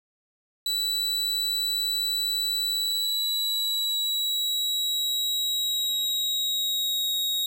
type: tone with pitch glide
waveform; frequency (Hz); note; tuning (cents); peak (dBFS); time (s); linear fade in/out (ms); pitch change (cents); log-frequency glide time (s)
40% pulse; 3951 to 3781; B7 to A#7; 0 to +24; -23; 0.66-7.46; 2; -76; 2.65-7.16
effects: none